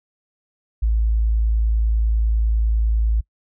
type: tone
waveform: sine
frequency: 55 Hz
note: A1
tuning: in tune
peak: -15 dBFS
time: 0.82-3.21 s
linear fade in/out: 10 ms
effects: noise-tail reverb RT60 0.1 s tail -24 dB re dry